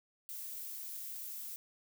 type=noise; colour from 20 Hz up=violet; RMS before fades=-44 dBFS; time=0.29-1.56 s; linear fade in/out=0 ms; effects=none